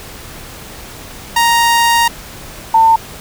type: tone pair in turn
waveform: sawtooth / sine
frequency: 934 / 898.9 Hz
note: A#5 / A5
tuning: +3 / +37 cents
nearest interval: minor second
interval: 66 cents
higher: first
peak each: -5 dBFS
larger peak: neither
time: 1.36-2.08 / 2.74-2.96 s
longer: first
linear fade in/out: 5 ms
effects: pink hiss -32 dBFS RMS until 3.2 s